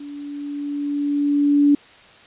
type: tone with level ramp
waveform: sine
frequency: 288.1 Hz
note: D4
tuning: 33 cents flat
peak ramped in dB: -32 to -10 dBFS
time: 0-1.75 s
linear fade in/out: 5 ms
effects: white hiss -47 dBFS RMS until 2.26 s + resampled to 8000 Hz